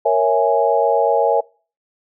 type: chord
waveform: sine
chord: A# half-diminished seventh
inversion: none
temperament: equal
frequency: 466.2 / 554.4 / 659.3 / 830.6 Hz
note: A#4 / C#5 / E5 / G#5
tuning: 0 / 0 / 0 / 0 cents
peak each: -18 dBFS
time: 0.05-1.41 s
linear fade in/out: 10 ms
effects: noise-tail reverb RT60 0.4 s tail -25 dB re dry